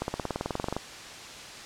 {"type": "accelerating click train", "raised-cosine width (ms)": 1, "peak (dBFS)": -15, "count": 16, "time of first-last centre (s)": [0.02, 0.766], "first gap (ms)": 61, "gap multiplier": 0.97, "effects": ["white hiss -42 dBFS RMS until 1.65 s", "low-pass 6000 Hz 12 dB/octave"]}